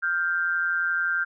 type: tone pair together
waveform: sine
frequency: 1400 / 1571.4 Hz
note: F6 / G6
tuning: +4 / +4 cents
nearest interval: major second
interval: 200 cents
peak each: -25 dBFS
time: 0.02-1.25 s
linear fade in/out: 20 ms
effects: none